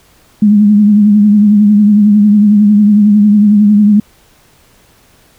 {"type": "tone with vibrato", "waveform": "sine", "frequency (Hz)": 207.7, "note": "G#3", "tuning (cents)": 0, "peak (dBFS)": -3, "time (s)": [0.42, 4], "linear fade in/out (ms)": 5, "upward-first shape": "triangle", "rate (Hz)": 11, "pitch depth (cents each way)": 56, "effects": ["pink hiss -47 dBFS RMS until 5.38 s"]}